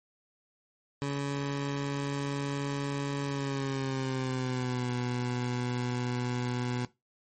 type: tone with pitch glide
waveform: 20% pulse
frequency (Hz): 140.9 to 123.37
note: C#3 to B2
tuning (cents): +29 to -1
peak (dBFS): -25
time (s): 1.02-6.85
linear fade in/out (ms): 0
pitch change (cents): -230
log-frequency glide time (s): 3.24-4.91
effects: noise-tail reverb RT60 0.2 s tail -17 dB re dry + MP3 32 kbps